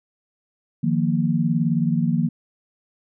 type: chord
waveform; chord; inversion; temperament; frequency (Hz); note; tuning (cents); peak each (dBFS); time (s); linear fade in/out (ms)
sine; Eb suspended second; none; equal; 155.56 / 174.61 / 233.1; Eb3 / F3 / Bb3; 0 / 0 / 0; -22; 0.83-2.29; 10
effects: none